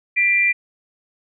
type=tone pair together; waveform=sine; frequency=1975.5 / 2373 Hz; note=B6 / D7; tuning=0 / +17 cents; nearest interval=minor third; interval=317 cents; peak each=-19 / -15 dBFS; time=0.16-0.53 s; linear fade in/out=20 ms; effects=none